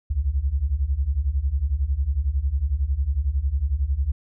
sine beating tone pair, 62.7 / 73.7 Hz, B1 / D2, +27 / +7 cents, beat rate 11 Hz, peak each -24 / -22 dBFS, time 0.1-4.12 s, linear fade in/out 10 ms, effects none

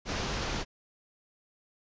pink low-pass noise, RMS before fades -33 dBFS, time 0.05-0.65 s, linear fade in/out 50 ms, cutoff 6600 Hz, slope 48 dB/octave, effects resampled to 16000 Hz

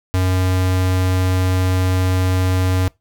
square tone, 92.5 Hz, F#2, in tune, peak -15 dBFS, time 0.14-2.88 s, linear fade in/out 0 ms, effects noise-tail reverb RT60 0.2 s tail -23 dB re dry

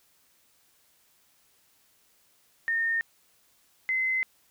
sine tone pair in turn, 1829 / 2053 Hz, A#6 / C7, -33 / -33 cents, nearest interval major second, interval 200 cents, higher second, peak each -24 dBFS, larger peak neither, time 2.68-3.01 / 3.89-4.23 s, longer second, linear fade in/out 0 ms, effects white hiss -65 dBFS RMS until 4.5 s

